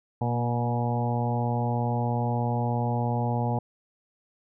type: harmonic tone with a mistuned harmonic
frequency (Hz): 120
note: B2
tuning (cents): -49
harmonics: 1 / 2 / 3 / 4 / 5 / 6 / 7 / 8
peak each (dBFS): -26 / -31 / -41 / -35 / -37 / -35 / -32 / -40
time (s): 0.21-3.59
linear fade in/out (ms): 5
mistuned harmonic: 2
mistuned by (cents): -23
effects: none